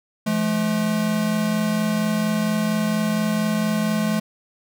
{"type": "tone pair together", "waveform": "square", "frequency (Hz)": [170.5, 214.8], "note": ["F3", "A3"], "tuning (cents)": [-41, -41], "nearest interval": "major third", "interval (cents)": 400, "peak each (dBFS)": [-26, -21], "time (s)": [0.26, 4.2], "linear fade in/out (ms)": 10, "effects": []}